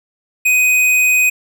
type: tone with hard clipping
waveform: sine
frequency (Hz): 2500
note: D#7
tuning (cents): +8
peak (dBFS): -11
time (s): 0.45-1.3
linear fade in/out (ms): 10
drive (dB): 14
effects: none